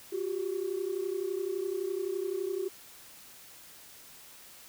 sine tone pair together, 360.2 / 392 Hz, F#4 / G4, -46 / 0 cents, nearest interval minor second, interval 146 cents, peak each -33 / -32 dBFS, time 0.12-2.69 s, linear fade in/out 10 ms, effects tanh soft clip ceiling -24 dBFS + white hiss -52 dBFS RMS until 4.68 s

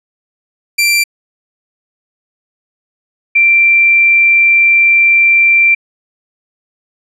sawtooth / sine tone pair in turn, 2356 / 2356 Hz, D7 / D7, +5 / +5 cents, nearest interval unison, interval 0 cents, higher neither, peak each -5 dBFS, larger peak neither, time 0.78-1.04 / 3.35-5.75 s, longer second, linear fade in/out 10 ms, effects resampled to 32000 Hz

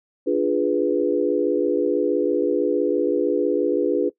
sine chord, D diminished seventh, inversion none, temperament equal, 293.7 / 349.2 / 415.3 / 493.9 Hz, D4 / F4 / Ab4 / Cb5, 0 / 0 / 0 / 0 cents, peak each -23 dBFS, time 0.26-4.1 s, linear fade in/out 20 ms, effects noise-tail reverb RT60 0.1 s tail -19 dB re dry

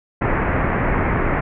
pink low-pass noise, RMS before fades -19 dBFS, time 0.21-1.41 s, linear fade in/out 10 ms, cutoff 2200 Hz, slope 48 dB/octave, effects none

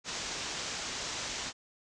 white low-pass noise, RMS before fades -38 dBFS, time 0.04-1.53 s, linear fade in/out 50 ms, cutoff 7200 Hz, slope 48 dB/octave, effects resampled to 22050 Hz

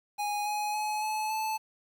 square tone with pitch steps, 827 / 838.1 / 849.3 / 860.6 / 872.1 Hz, G#5 / G#5 / G#5 / A5 / A5, -8 / +16 / +39 / -39 / -16 cents, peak -30 dBFS, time 0.18-1.58 s, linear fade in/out 20 ms, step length 280 ms, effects 10-bit

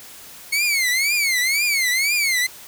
sawtooth tone with vibrato, 2185 Hz, C#7, 26 cents flat, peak -14 dBFS, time 0.52-2.47 s, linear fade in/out 10 ms, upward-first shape triangle, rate 2 Hz, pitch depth 210 cents each way, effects white hiss -41 dBFS RMS until 2.67 s

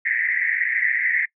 pink band-pass noise, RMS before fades -22 dBFS, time 0.05-1.26 s, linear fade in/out 10 ms, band 1800 to 2100 Hz, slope 96 dB/octave, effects noise-tail reverb RT60 0.1 s tail -23 dB re dry

